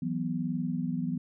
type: chord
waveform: sine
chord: E suspended second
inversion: none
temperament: just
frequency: 164.81 / 185.42 / 247.2 Hz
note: E3 / F#3 / B3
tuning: 0 / +4 / +2 cents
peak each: -33 / -34 / -32 dBFS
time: 0.02-1.18 s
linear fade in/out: 5 ms
effects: none